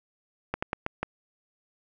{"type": "slowing click train", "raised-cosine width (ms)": 0.5, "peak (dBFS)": -13, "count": 5, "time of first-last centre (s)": [0.54, 1.03], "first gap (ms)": 85, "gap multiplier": 1.25, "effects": []}